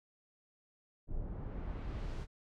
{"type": "noise with low-pass filter sweep", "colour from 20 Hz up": "brown", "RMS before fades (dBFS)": -40, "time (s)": [1.07, 2.27], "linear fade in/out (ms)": 50, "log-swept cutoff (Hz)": [500, 8400], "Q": 0.71, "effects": []}